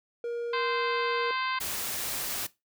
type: tone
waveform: triangle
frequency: 472.5 Hz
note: A#4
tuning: 23 cents sharp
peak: -28 dBFS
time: 0.24-1.31 s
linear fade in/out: 2 ms
type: harmonic tone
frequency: 519 Hz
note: C5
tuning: 14 cents flat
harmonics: 2 / 3 / 4 / 5 / 6 / 7 / 8 / 9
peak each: -31 / -35 / -37 / -39 / -41 / -42 / -43 / -44 dBFS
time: 0.53-1.59 s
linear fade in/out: 5 ms
type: noise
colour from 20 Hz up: white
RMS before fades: -33 dBFS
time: 1.6-2.47 s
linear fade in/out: 10 ms
effects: noise-tail reverb RT60 0.2 s tail -18 dB re dry